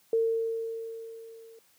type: tone with level ramp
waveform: sine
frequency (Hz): 453.7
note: A#4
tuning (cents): -47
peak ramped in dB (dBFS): -21 to -49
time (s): 0.13-1.59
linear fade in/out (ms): 2
effects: white hiss -64 dBFS RMS until 1.78 s + high-pass 100 Hz 12 dB/octave